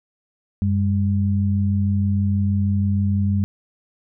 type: tone pair together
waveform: sine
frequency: 95 / 201.3 Hz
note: F#2 / G3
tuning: +46 / +46 cents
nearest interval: octave + minor second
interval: 1300 cents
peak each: -18 / -21 dBFS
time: 0.62-3.44 s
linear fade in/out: 0 ms
effects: none